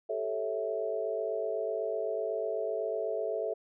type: chord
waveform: sine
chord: A dominant seventh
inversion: third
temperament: equal with one note detuned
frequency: 392 / 440 / 554.4 / 656.2 Hz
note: G4 / A4 / C#5 / E5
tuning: 0 / 0 / 0 / -8 cents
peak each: -39 / -34 / -38 / -34 dBFS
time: 0.09-3.54 s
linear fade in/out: 10 ms
effects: none